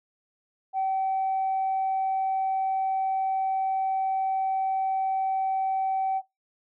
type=tone; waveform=sine; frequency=767 Hz; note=G5; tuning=38 cents flat; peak=-22 dBFS; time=0.73-6.22 s; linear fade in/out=50 ms; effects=noise-tail reverb RT60 0.2 s tail -21 dB re dry + tanh soft clip ceiling -20 dBFS